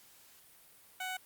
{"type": "tone", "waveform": "15% pulse", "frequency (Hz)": 745, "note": "F#5", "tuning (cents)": 12, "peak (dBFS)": -30, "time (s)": [1, 1.17], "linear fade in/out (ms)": 5, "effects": ["white hiss -60 dBFS RMS until 1.25 s", "Opus 48 kbps"]}